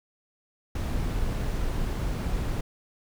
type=noise; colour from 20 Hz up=brown; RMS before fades=-28 dBFS; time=0.75-2.61 s; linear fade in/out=5 ms; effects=none